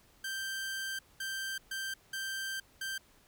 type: tone bursts at uneven times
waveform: sawtooth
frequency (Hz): 1568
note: G6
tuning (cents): 0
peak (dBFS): -32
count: 5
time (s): 0.24-0.99 / 1.2-1.58 / 1.71-1.94 / 2.13-2.6 / 2.81-2.98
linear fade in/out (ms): 5
effects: pink hiss -64 dBFS RMS until 3.27 s